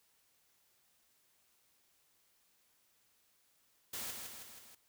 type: noise with echo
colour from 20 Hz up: white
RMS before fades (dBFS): -42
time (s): 3.93-4.11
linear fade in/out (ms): 5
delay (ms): 160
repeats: 4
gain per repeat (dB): -4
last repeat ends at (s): 4.75
effects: white hiss -73 dBFS RMS until 4.88 s